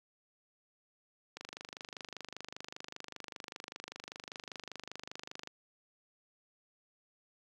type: click train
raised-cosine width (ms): 0.2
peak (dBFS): -25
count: 104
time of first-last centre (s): 1.37-5.474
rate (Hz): 25.1
effects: high-pass 150 Hz 12 dB/octave + 10-bit